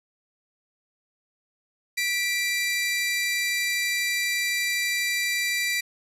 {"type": "tone pair together", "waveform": "sawtooth", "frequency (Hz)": [1967, 2354], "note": ["B6", "D7"], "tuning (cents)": [-7, 3], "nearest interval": "minor third", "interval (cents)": 310, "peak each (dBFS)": -23, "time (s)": [1.97, 5.81], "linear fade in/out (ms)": 10, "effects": ["resampled to 32000 Hz", "9-bit"]}